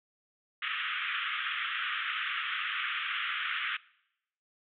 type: band-pass noise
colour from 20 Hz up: pink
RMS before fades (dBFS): -34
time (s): 0.62-3.77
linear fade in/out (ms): 5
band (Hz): 1200 to 3400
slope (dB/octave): 96
effects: noise-tail reverb RT60 0.8 s tail -22 dB re dry